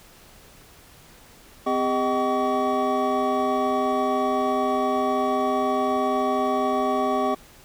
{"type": "tone cluster", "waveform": "triangle", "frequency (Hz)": [257.1, 403.5, 623, 763, 1131], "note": ["C4", "G#4", "D#5", "G5", "C#6"], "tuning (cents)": [-30, -50, 2, -47, 34], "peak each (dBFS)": -25, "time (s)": [1.66, 7.35], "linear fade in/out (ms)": 10, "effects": ["pink hiss -50 dBFS RMS until 7.64 s"]}